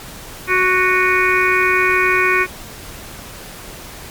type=harmonic tone with a mistuned harmonic; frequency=369.6 Hz; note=F#4; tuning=2 cents flat; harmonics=1 / 3 / 4 / 5 / 6 / 7; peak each=-19 / -19 / -19 / -19 / -19 / -19 dBFS; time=0.47-2.47 s; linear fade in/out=50 ms; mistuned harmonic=7; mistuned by=-87 cents; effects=pink hiss -34 dBFS RMS until 4.1 s + MP3 96 kbps